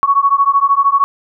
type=beating tone pair; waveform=sine; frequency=1108.7 / 1121.7 Hz; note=C#6 / C#6; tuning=0 / +20 cents; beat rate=13 Hz; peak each=-12 dBFS; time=0.03-1.04 s; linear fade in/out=0 ms; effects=none